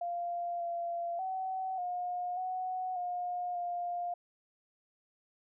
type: tone with pitch steps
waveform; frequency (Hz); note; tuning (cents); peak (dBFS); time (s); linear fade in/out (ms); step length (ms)
sine; 695 / 687 / 756 / 716 / 741 / 714 / 703; F5 / F5 / F#5 / F5 / F#5 / F5 / F5; -9 / -29 / +37 / +43 / +2 / +38 / +11; -33; 0.01-4.14; 5; 590
effects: none